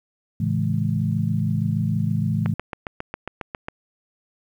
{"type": "chord", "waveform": "sine", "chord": "A major seventh", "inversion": "none", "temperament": "equal with one note detuned", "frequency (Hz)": [110, 138.59, 164.81, 211.5], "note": ["A2", "C#3", "E3", "G#3"], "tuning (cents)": [0, 0, 0, 32], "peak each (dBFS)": [-24, -27, -24, -26], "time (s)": [0.4, 2.54], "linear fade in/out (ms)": 5}
{"type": "click train", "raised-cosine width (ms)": 0.5, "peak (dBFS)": -14, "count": 10, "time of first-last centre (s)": [2.46, 3.684], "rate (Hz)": 7.35}
{"effects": ["9-bit"]}